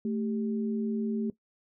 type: tone pair together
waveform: sine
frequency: 220 / 393.9 Hz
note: A3 / G4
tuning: 0 / +8 cents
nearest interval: minor seventh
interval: 1008 cents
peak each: -28 / -36 dBFS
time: 0.05-1.3 s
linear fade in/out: 2 ms
effects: noise-tail reverb RT60 0.1 s tail -17 dB re dry